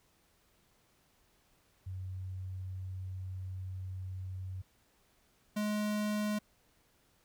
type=tone pair in turn; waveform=sine / square; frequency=93.4 / 210.1 Hz; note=F#2 / G#3; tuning=+17 / +20 cents; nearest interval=octave + major second; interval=1403 cents; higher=second; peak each=-38 / -32 dBFS; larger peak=second; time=1.86-4.62 / 5.56-6.39 s; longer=first; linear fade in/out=10 ms; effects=pink hiss -70 dBFS RMS until 7.24 s